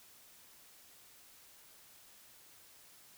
silence, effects white hiss -60 dBFS RMS until 3.17 s

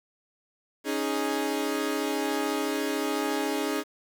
sawtooth chord, C# suspended second, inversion none, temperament equal, 277.2 / 311.1 / 415.3 Hz, C#4 / D#4 / G#4, 0 / 0 / 0 cents, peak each -27 dBFS, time 0.84-3.84 s, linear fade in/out 50 ms, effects 9-bit

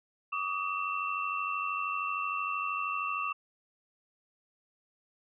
sine tone cluster, 1145 / 1238 / 2690 Hz, D6 / D#6 / E7, -44 / -9 / +34 cents, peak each -34 / -36 / -35 dBFS, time 0.32-3.33 s, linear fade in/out 10 ms, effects none

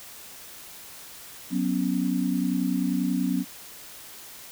sine chord, F# suspended fourth, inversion none, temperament equal, 185 / 246.9 / 277.2 Hz, F#3 / B3 / C#4, 0 / 0 / 0 cents, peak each -27 dBFS, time 1.5-3.45 s, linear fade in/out 50 ms, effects white hiss -44 dBFS RMS until 4.51 s

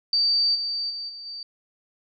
sine tone with level steps, 4626 Hz, D8, 27 cents flat, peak -18 / -25 / -30 / -36 / -33 dBFS, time 0.13-1.43 s, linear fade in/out 2 ms, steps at 0.54 / 0.89 / 1.08 / 1.25 s, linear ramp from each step 20 ms, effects none

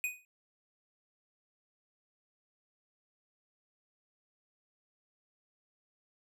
square tone with exponential decay, 2489 Hz, D#7, in tune, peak -29 dBFS, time 0.04-0.25 s, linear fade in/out 1 ms, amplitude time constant 45 ms, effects none

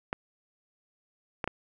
clicks, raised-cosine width 0.5 ms, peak -15 dBFS, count 3, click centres 0.129 / 1.442 / 1.476 s, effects none

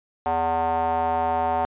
square tone with band-pass filter, 82.41 Hz, E2, in tune, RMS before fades -23 dBFS, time 0.26-1.65 s, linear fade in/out 0 ms, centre 800 Hz, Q 6.6, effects resampled to 8000 Hz

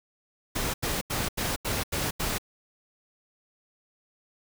pink noise bursts, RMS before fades -29 dBFS, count 7, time 0.55-2.384 s, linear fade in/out 10 ms, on 190 ms, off 84 ms, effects none

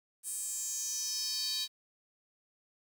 square tone with high-pass filter sweep, 349.2 Hz, F4, in tune, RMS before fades -36 dBFS, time 0.23-1.68 s, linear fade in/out 50 ms, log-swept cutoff 9000 to 4000 Hz, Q 5.3, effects 10-bit

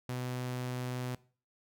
sawtooth tone, 125.5 Hz, B2, 28 cents sharp, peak -31 dBFS, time 0.09-1.15 s, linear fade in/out 2 ms, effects noise-tail reverb RT60 0.4 s tail -20 dB re dry

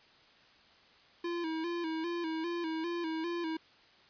square tone with vibrato, 332 Hz, E4, 12 cents sharp, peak -34 dBFS, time 1.24-3.57 s, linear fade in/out 5 ms, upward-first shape square, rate 2.5 Hz, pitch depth 63 cents each way, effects white hiss -61 dBFS RMS until 4.09 s + resampled to 11025 Hz

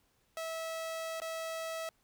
sawtooth tone with dropouts, 650 Hz, E5, 24 cents flat, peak -33 dBFS, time 0.37-1.89 s, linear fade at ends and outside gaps 1 ms, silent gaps 1.201-1.218 s, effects pink hiss -73 dBFS RMS until 2.03 s

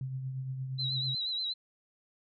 sine tone with tremolo, 131.4 Hz, C3, 8 cents sharp, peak -32 dBFS, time 0.01-1.15 s, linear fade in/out 2 ms, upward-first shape triangle, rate 8.6 Hz, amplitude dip 45%
sine tone with vibrato, 3961 Hz, B7, 4 cents sharp, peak -31 dBFS, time 0.78-1.54 s, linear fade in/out 20 ms, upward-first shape sine, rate 8.3 Hz, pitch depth 61 cents each way
effects none

